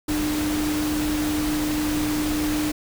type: tone in noise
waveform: sine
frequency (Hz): 301.9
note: D4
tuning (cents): +48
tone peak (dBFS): -22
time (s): 0.08-2.72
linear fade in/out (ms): 10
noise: pink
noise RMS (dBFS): -29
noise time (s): 0.08-2.72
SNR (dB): +4
effects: none